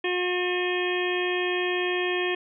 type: harmonic tone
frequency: 359.7 Hz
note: F#4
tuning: 49 cents flat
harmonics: 1 / 2 / 3 / 5 / 6 / 7 / 8 / 9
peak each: -26 / -35 / -37 / -31 / -40 / -32 / -40 / -35 dBFS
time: 0.04-2.35 s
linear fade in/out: 5 ms
effects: none